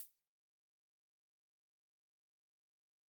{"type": "noise with exponential decay", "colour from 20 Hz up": "violet", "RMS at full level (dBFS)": -42, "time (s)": [0, 0.12], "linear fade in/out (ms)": 2, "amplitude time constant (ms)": 25, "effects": ["noise-tail reverb RT60 0.5 s tail -21 dB re dry", "Opus 32 kbps"]}